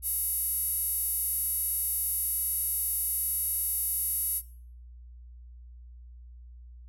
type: tone with high-pass filter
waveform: square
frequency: 421.3 Hz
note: G#4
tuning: 25 cents sharp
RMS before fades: -30 dBFS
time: 0.02-4.42 s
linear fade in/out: 50 ms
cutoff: 11000 Hz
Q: 7.6
effects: noise-tail reverb RT60 0.5 s tail -19 dB re dry + added 60 Hz sine -45 dBFS peak until 6.88 s